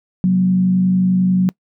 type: tone with frequency modulation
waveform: sine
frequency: 185 Hz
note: F#3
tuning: in tune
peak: -11 dBFS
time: 0.24-1.49 s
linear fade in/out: 0 ms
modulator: 51.2 Hz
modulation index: 0.36
effects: noise-tail reverb RT60 0.1 s tail -24 dB re dry